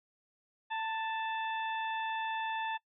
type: harmonic tone with a mistuned harmonic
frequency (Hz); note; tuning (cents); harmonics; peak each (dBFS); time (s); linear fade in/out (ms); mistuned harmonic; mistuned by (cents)
880; A5; 0; 1 / 2 / 3 / 4; -34 / -40 / -44 / -46; 0.7-2.78; 20; 1; +24
effects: noise-tail reverb RT60 0.1 s tail -22 dB re dry